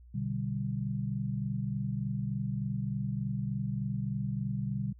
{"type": "chord", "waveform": "sine", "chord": "G major", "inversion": "first", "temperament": "equal", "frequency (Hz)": [123.47, 146.83, 196], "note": ["B2", "D3", "G3"], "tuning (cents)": [0, 0, 0], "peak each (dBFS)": [-34, -36, -35], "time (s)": [0.14, 4.93], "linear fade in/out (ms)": 10, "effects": ["added 60 Hz sine -51 dBFS peak until 4.99 s"]}